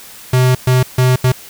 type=tone bursts at uneven times; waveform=square; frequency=127.5 Hz; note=C3; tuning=44 cents flat; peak=-9 dBFS; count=4; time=0.33-0.55 / 0.67-0.83 / 0.98-1.16 / 1.24-1.32 s; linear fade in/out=5 ms; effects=white hiss -36 dBFS RMS until 1.49 s